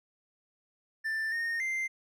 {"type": "tone with pitch steps", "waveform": "triangle", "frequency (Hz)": [1775, 1843, 2087], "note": ["A6", "A#6", "C7"], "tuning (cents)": [15, -20, -5], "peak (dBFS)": -28, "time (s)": [1.04, 1.88], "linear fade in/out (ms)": 20, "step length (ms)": 280, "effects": []}